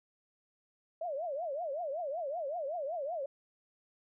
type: tone with vibrato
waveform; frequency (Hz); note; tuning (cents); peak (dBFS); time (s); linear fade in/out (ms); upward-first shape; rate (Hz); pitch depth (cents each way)
sine; 620; D#5; -6; -34; 1.01-3.26; 5; triangle; 5.3; 290
effects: none